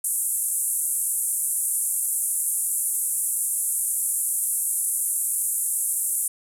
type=band-pass noise; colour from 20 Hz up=pink; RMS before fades=-25 dBFS; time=0.04-6.28 s; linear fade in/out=5 ms; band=8400 to 12000 Hz; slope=48 dB/octave; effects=none